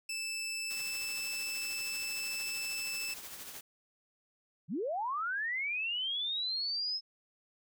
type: tone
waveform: 20% pulse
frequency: 2637 Hz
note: E7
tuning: in tune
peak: -31 dBFS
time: 0.09-3.14 s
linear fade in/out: 5 ms
type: noise with tremolo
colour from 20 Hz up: white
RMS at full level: -44 dBFS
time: 0.7-3.61 s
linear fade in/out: 5 ms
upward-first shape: triangle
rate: 13 Hz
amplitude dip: 50%
type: linear sweep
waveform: sine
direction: up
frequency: 127.2 to 5210 Hz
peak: -32 dBFS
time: 4.68-7.01 s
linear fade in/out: 50 ms
effects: none